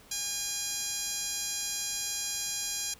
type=tone with band-pass filter; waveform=10% pulse; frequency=813 Hz; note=G#5; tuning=37 cents flat; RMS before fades=-34 dBFS; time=0.11-2.94 s; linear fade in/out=5 ms; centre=7600 Hz; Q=7.8; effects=pink hiss -56 dBFS RMS until 2.99 s